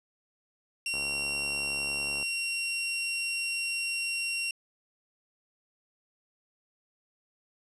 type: tone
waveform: sawtooth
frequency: 2746 Hz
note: F7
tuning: 30 cents flat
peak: -26 dBFS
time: 0.86-4.51 s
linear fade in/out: 2 ms
type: click train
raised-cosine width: 1 ms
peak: -29 dBFS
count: 92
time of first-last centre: 0.94-2.227 s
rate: 70.7 Hz
effects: resampled to 24000 Hz + 9-bit